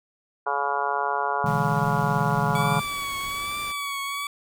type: harmonic tone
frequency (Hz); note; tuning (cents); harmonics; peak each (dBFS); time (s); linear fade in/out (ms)
141.5; C#3; +36; 3 / 4 / 5 / 6 / 7 / 8 / 9 / 10; -33 / -35 / -30 / -29 / -28 / -31 / -38 / -31; 0.46-2.8; 10
type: chord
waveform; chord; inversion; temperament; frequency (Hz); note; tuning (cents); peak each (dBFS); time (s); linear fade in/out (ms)
sine; E dominant seventh; second; equal; 123.47 / 146.83 / 164.81 / 207.7; B2 / D3 / E3 / G#3; 0 / 0 / 0 / 0; -31 / -27 / -28 / -31; 1.44-2.81; 5
type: noise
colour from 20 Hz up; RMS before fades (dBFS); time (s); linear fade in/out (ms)
pink; -42; 1.46-3.72; 2
type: tone with vibrato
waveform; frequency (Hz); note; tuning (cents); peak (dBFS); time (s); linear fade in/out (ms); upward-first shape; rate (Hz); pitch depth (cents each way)
20% pulse; 1140; C#6; +48; -23; 2.55-4.27; 2; triangle; 1.2; 53
effects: none